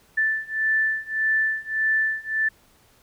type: beating tone pair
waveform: sine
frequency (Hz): 1760 / 1761.7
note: A6 / A6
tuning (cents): 0 / +2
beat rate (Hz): 1.7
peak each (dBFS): -24 / -23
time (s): 0.17-2.49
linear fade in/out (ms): 10
effects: pink hiss -58 dBFS RMS until 3.02 s